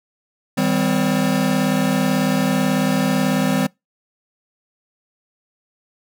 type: tone cluster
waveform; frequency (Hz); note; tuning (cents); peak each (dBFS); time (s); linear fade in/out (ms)
square; 159.8 / 198 / 256.2 / 541; D#3 / G3 / C4 / C#5; +47 / +18 / -36 / -42; -24 / -21 / -21 / -27; 0.57-3.67; 10
effects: noise-tail reverb RT60 0.2 s tail -25 dB re dry